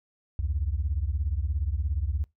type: beating tone pair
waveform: sine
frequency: 66 / 83 Hz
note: C2 / E2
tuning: +16 / +12 cents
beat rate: 17 Hz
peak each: -27 / -28 dBFS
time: 0.39-2.24 s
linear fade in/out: 0 ms
effects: noise-tail reverb RT60 0.2 s tail -23 dB re dry + tanh soft clip ceiling -18 dBFS